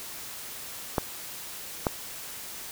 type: clicks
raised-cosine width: 1 ms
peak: -9 dBFS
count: 2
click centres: 0.982 / 1.868 s
effects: white hiss -40 dBFS RMS until 2.71 s